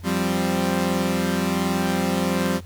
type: chord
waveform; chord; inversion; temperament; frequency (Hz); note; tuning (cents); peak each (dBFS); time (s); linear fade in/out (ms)
sawtooth; F suspended second; none; equal; 174.61 / 196 / 261.6; F3 / G3 / C4; 0 / 0 / 0; -21 / -20 / -22; 0.03-2.61; 50
effects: added 87 Hz sine -37 dBFS peak until 2.65 s + pink hiss -52 dBFS RMS until 2.65 s